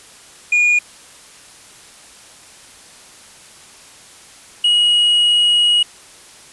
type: tone pair in turn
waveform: triangle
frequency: 2438 / 2899 Hz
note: D#7 / F#7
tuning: -36 / -36 cents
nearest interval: minor third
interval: 300 cents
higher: second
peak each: -9 dBFS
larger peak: neither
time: 0.52-0.79 / 4.64-5.83 s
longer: second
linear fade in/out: 5 ms
effects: white hiss -42 dBFS RMS until 6.52 s + resampled to 24000 Hz